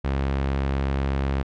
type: tone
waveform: sawtooth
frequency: 68.1 Hz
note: C#2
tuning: 30 cents flat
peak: -18 dBFS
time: 0.04-1.43 s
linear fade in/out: 10 ms
effects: low-pass 3000 Hz 12 dB/octave